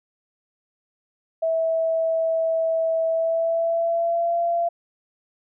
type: tone with pitch glide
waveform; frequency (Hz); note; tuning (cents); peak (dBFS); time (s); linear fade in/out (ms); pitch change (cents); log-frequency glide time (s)
sine; 652 to 683.6; E5 to F5; -19 to -37; -19; 1.42-4.69; 10; +82; 3.07-4.37
effects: none